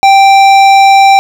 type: tone with hard clipping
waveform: sine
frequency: 784 Hz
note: G5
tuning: in tune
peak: -3 dBFS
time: 0.03-1.19 s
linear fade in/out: 0 ms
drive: 13 dB
effects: none